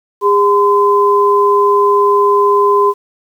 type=tone pair together; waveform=sine; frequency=406.3 / 1022.3 Hz; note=G#4 / C6; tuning=-38 / -41 cents; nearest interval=octave + major third; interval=1597 cents; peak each=-10 dBFS; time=0.21-2.94 s; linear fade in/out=50 ms; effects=7-bit